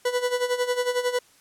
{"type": "tone with tremolo", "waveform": "40% pulse", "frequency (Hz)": 493.8, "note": "B4", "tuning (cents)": 0, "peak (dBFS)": -19, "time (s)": [0.05, 1.19], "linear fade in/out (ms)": 5, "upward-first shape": "sine", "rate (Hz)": 11, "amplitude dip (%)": 75, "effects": ["white hiss -57 dBFS RMS until 1.4 s", "low-pass 11000 Hz 12 dB/octave"]}